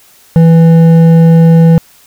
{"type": "tone with hard clipping", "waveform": "triangle", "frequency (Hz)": 164.81, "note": "E3", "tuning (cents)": 0, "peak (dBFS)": -3, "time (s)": [0.36, 1.78], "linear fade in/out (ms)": 0, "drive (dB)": 11, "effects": ["white hiss -43 dBFS RMS until 2.06 s"]}